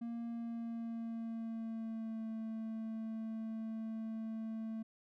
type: tone with pitch glide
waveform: triangle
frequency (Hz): 233.1 to 222.3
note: A#3 to A3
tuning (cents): 0 to +18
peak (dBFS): -37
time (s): 0.01-4.83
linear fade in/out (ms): 10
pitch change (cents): -82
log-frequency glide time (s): 0.27-2.26
effects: none